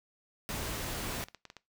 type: noise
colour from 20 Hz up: pink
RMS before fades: -37 dBFS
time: 0.49-1.24 s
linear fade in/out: 0 ms
type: clicks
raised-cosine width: 0.2 ms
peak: -29 dBFS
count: 6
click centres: 1.124 / 1.285 / 1.347 / 1.453 / 1.501 / 1.567 s
effects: noise-tail reverb RT60 0.2 s tail -19 dB re dry